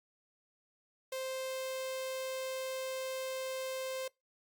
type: tone with notch filter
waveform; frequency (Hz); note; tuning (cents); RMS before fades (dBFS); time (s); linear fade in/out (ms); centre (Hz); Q
sawtooth; 523.3; C5; 0; -39; 1.12-4.08; 5; 1300; 1.4
effects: noise-tail reverb RT60 0.2 s tail -23 dB re dry + Opus 48 kbps